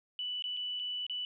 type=tone with dropouts; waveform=sine; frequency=2971 Hz; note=F#7; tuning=6 cents sharp; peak=-34 dBFS; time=0.19-1.25 s; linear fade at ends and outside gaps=1 ms; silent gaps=0.423-0.44 / 0.567-0.571 / 0.794-0.797 / 1.066-1.097 s; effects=none